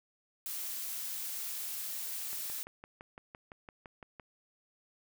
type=noise; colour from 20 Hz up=blue; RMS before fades=-39 dBFS; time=0.46-2.63 s; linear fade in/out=0 ms
type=click train; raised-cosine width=0.5 ms; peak=-32 dBFS; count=12; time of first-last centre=2.33-4.198 s; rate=5.89 Hz
effects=none